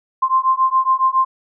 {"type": "beating tone pair", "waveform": "sine", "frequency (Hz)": [1046.5, 1053.7], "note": ["C6", "C6"], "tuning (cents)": [0, 12], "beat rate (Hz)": 7.2, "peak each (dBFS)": -16, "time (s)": [0.22, 1.25], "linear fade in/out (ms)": 10, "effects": []}